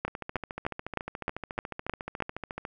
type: two click trains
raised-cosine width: 0.5 ms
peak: -13 / -20 dBFS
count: 8 / 37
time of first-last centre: 0.05-2.204 / 0.08-2.651 s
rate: 3.25 / 14 Hz
effects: none